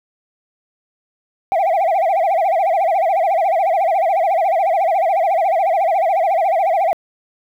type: tone with vibrato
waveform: sine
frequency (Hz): 717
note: F5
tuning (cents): +45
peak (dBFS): -10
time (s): 1.52-6.93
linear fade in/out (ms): 0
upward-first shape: sine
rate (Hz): 14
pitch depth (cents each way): 200
effects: tanh soft clip ceiling -12 dBFS + 8-bit